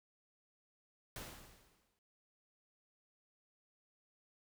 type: noise with exponential decay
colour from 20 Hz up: pink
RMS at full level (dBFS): -45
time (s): 1.16-1.99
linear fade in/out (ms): 1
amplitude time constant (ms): 180
effects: none